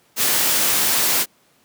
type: noise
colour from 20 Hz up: white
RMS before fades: -18 dBFS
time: 0.16-1.26 s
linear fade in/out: 50 ms
effects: pink hiss -58 dBFS RMS until 1.64 s + high-pass 150 Hz 12 dB/octave